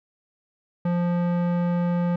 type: tone with low-pass filter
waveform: square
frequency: 174.61 Hz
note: F3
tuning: in tune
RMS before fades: -23 dBFS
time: 0.85-2.16 s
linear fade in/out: 5 ms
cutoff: 1300 Hz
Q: 0.62
effects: none